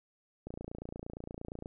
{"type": "click train", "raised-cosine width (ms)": 2, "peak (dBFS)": -28, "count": 35, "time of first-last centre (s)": [0.47, 1.659], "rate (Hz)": 28.6, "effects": []}